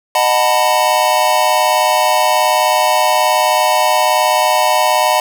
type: chord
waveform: square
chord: B dominant seventh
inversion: first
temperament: just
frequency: 617.4 / 740.8 / 889 / 987.8 Hz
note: D#5 / F#5 / A5 / B5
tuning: -14 / +2 / +18 / 0 cents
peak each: -17 dBFS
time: 0.15-5.2 s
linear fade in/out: 2 ms
effects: none